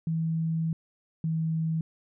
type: tone pair in turn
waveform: sine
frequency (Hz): 162.4 / 161.09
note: E3 / E3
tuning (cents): -26 / -40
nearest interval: unison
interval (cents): 14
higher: first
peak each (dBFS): -25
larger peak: neither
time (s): 0.07-0.73 / 1.24-1.81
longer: first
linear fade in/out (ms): 2
effects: none